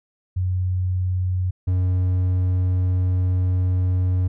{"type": "tone pair in turn", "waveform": ["sine", "triangle"], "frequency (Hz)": [91.8, 91.48], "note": ["F#2", "F#2"], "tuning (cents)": [-13, -19], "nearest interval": "unison", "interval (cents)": 6, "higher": "first", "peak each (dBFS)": [-19, -15], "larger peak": "second", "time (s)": [[0.36, 1.51], [1.67, 4.28]], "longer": "second", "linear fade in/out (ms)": 10, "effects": []}